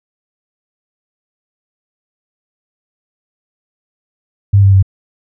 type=tone with pitch steps; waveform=sine; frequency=99.9 / 97.96 / 96.05 Hz; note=G2 / G2 / G2; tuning=+33 / -1 / -35 cents; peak=-4 dBFS; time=4.53-4.827 s; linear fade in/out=10 ms; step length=99 ms; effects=none